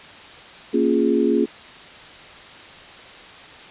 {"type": "chord", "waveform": "sine", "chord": "Bb minor seventh", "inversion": "none", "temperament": "equal", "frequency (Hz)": [233.1, 277.2, 349.2, 415.3], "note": ["Bb3", "Db4", "F4", "Ab4"], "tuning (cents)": [0, 0, 0, 0], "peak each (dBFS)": -21, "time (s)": [0.73, 1.46], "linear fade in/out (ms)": 20, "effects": ["white hiss -41 dBFS RMS until 3.7 s", "resampled to 8000 Hz"]}